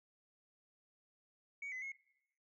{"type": "tone with pitch steps", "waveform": "sine", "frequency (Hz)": [2247, 2028, 2168], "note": ["C#7", "B6", "C#7"], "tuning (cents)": [23, 45, -39], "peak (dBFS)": -40, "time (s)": [1.62, 1.92], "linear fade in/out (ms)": 5, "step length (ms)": 100, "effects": ["noise-tail reverb RT60 0.8 s tail -20 dB re dry", "tanh soft clip ceiling -39 dBFS"]}